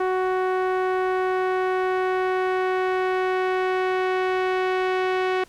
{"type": "tone with low-pass filter sweep", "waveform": "sawtooth", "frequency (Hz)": 371.6, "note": "F#4", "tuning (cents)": 7, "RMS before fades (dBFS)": -23, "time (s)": [0, 5.44], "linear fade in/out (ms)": 5, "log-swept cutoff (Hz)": [1400, 2500], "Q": 1.1, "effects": ["pink hiss -53 dBFS RMS until 5.48 s", "low-pass 12000 Hz 12 dB/octave"]}